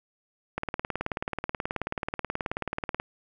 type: click train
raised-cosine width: 0.5 ms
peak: -14 dBFS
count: 46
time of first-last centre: 0.58-2.999 s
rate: 18.6 Hz
effects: none